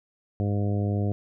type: harmonic tone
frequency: 102 Hz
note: G#2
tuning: 31 cents flat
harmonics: 1 / 2 / 3 / 4 / 5 / 6 / 7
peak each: -24 / -30 / -34 / -36 / -38 / -40 / -41 dBFS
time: 0.4-1.12 s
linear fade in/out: 0 ms
effects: none